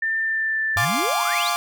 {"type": "tone with pitch glide", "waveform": "sine", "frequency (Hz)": [1791, 1766.3], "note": ["A6", "A6"], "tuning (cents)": [30, 6], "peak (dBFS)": -20, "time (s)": [0.02, 0.85], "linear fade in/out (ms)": 5, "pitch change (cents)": -24, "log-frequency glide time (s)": [0.21, 0.6]}
{"type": "exponential sweep", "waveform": "sine", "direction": "up", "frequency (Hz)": [87.31, 4684], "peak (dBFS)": -25, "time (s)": [0.76, 1.5], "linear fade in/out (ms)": 5}
{"type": "chord", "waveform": "sawtooth", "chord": "D half-diminished seventh", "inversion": "first", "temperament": "equal", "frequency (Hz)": [698.5, 830.6, 1046.5, 1174.7], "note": ["F5", "Ab5", "C6", "D6"], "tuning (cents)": [0, 0, 0, 0], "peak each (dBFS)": [-22, -25, -25, -20], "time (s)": [0.77, 1.56], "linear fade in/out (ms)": 0}
{"effects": []}